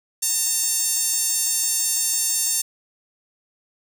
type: tone with high-pass filter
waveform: sawtooth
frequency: 906 Hz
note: A#5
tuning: 50 cents flat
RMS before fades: -22 dBFS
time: 0.22-2.62 s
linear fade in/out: 10 ms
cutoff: 7300 Hz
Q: 2.2
effects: 7-bit